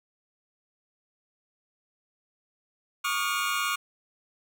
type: tone cluster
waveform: 25% pulse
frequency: 1116 / 1213 / 1417 Hz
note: C#6 / D#6 / F6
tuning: +11 / -44 / +25 cents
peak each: -27 dBFS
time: 3.04-3.76 s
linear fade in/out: 10 ms
effects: none